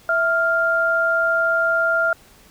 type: tone pair together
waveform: sine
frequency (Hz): 659.3 / 1397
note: E5 / F6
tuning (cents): 0 / 0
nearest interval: octave + minor second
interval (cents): 1300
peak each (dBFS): -21 / -17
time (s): 0.09-2.13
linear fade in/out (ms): 2
effects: pink hiss -50 dBFS RMS until 2.5 s